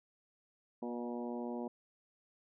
harmonic tone with a mistuned harmonic, 120 Hz, B2, 49 cents flat, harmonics 2 / 3 / 4 / 5 / 6 / 7 / 8, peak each -40 / -44 / -46 / -48 / -50 / -51 / -52 dBFS, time 0.82-1.68 s, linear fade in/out 5 ms, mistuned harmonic 5, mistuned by +18 cents, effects none

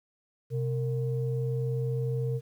sine tone pair together, 128.97 / 459.6 Hz, C3 / A#4, -25 / -25 cents, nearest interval octave + minor seventh, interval 2200 cents, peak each -27 / -33 dBFS, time 0.5-2.41 s, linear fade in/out 50 ms, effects tanh soft clip ceiling -19 dBFS + 10-bit

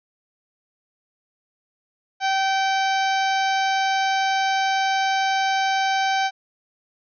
harmonic tone, 773 Hz, G5, 24 cents flat, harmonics 1 / 2 / 3 / 4 / 5 / 6 / 7 / 8, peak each -20 / -26 / -30 / -32 / -34 / -36 / -37 / -38 dBFS, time 2.2-6.31 s, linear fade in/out 50 ms, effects none

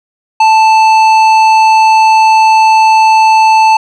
triangle tone with tanh clipping, 880 Hz, A5, in tune, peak -5 dBFS, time 0.4-3.77 s, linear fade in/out 5 ms, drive 16 dB, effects none

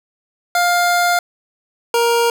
25% pulse tone pair in turn, 703 / 469.2 Hz, F5 / A#4, +11 / +11 cents, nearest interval perfect fifth, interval 700 cents, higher first, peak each -9 dBFS, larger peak neither, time 0.55-1.19 / 1.94-2.3 s, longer first, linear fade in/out 2 ms, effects none

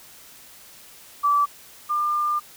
sine tone pair in turn, 1158 / 1198.8 Hz, D6 / D6, -25 / +35 cents, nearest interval minor second, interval 60 cents, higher second, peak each -16 / -20 dBFS, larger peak first, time 1.23-1.46 / 1.89-2.4 s, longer second, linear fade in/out 20 ms, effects white hiss -47 dBFS RMS until 2.56 s

